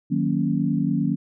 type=chord; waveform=sine; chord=D# minor seventh; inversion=none; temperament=equal; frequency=155.56 / 185 / 233.1 / 277.2 Hz; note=D#3 / F#3 / A#3 / C#4; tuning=0 / 0 / 0 / 0 cents; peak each=-25 dBFS; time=0.1-1.16 s; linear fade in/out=20 ms; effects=none